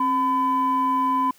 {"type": "tone pair together", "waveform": "sine", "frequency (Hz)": [267, 1008], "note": ["C4", "B5"], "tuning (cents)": [35, 35], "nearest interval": "octave + major seventh", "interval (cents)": 2300, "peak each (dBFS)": [-24, -18], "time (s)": [0, 1.31], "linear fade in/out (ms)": 5, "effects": ["tanh soft clip ceiling -14 dBFS", "white hiss -55 dBFS RMS until 1.38 s"]}